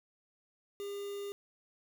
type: tone with quantisation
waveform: triangle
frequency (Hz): 403.1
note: G4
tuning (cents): +48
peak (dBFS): -36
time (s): 0.8-1.32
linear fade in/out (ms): 0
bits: 8
effects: none